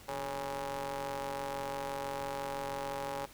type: ring-modulated tone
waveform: sawtooth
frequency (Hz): 133.6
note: C3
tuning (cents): +36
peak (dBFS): -29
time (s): 0.08-3.26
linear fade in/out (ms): 10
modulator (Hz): 691
effects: pink hiss -55 dBFS RMS until 3.33 s